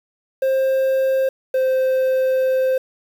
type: tone pair in turn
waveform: triangle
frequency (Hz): 530 / 520.9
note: C5 / C5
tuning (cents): +22 / -8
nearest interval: unison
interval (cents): 30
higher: first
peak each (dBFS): -13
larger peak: neither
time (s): 0.42-1.29 / 1.54-2.78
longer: second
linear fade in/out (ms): 5
effects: 7-bit